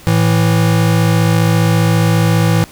square tone pair together, 110 / 164.81 Hz, A2 / E3, 0 / 0 cents, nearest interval perfect fifth, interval 700 cents, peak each -13 dBFS, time 0.07-2.64 s, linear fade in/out 0 ms, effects pink hiss -39 dBFS RMS until 2.71 s

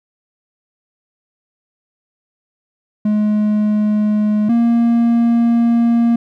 triangle tone pair in turn, 211.1 / 233.9 Hz, G#3 / A#3, +29 / +6 cents, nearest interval major second, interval 177 cents, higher second, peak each -10 / -8 dBFS, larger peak second, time 3.05-4.49 / 4.49-6.16 s, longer second, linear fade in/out 5 ms, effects none

